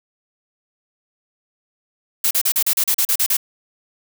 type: noise bursts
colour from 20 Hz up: blue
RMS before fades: -17 dBFS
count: 11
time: 2.24-3.369 s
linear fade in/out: 5 ms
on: 69 ms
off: 37 ms
effects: none